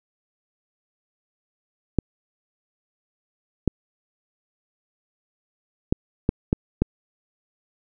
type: clicks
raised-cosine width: 3 ms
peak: -5 dBFS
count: 6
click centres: 1.987 / 3.677 / 5.925 / 6.291 / 6.529 / 6.82 s
effects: none